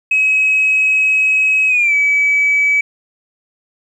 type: tone with pitch glide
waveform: sine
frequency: 2553 to 2288 Hz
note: D#7 to D7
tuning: +44 to -46 cents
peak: -9 dBFS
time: 0.11-2.81 s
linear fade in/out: 5 ms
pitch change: -190 cents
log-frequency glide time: 1.68-1.94 s
effects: tanh soft clip ceiling -6 dBFS + 8-bit